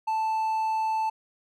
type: tone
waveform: triangle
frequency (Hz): 880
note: A5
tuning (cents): 0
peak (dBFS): -22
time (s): 0.07-1.1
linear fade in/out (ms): 10
effects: none